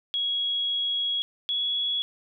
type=tone pair in turn; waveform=sine; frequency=3322 / 3364 Hz; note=G#7 / G#7; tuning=0 / +22 cents; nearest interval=unison; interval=22 cents; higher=second; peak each=-24 dBFS; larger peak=neither; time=0.14-1.22 / 1.49-2.02 s; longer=first; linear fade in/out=0 ms; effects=none